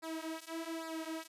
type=tone with flanger; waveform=sawtooth; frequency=324.6 Hz; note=E4; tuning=27 cents flat; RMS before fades=-42 dBFS; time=0.02-1.28 s; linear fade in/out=20 ms; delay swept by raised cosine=0.32 to 6.22 ms; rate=1.2 Hz; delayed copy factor=-1; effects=resampled to 32000 Hz